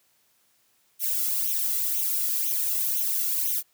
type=noise with flanger; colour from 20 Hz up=violet; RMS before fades=-26 dBFS; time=0.99-3.63 s; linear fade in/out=50 ms; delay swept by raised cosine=0.31 to 1.51 ms; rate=2 Hz; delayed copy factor=+0.7; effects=white hiss -66 dBFS RMS until 3.73 s + high-pass 60 Hz 12 dB/octave